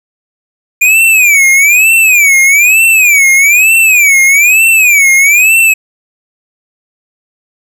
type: tone with vibrato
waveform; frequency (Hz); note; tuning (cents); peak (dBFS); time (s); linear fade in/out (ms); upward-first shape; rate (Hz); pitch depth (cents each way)
square; 2400; D7; +37; -4; 0.81-5.74; 10; sine; 1.1; 200
effects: 7-bit